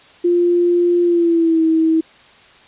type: tone with pitch glide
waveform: sine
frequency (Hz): 349.2 to 322.1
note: F4 to E4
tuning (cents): 0 to -40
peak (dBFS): -11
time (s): 0.24-2.01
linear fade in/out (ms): 10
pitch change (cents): -140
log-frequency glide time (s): 1.03-1.63
effects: white hiss -46 dBFS RMS until 2.67 s + resampled to 8000 Hz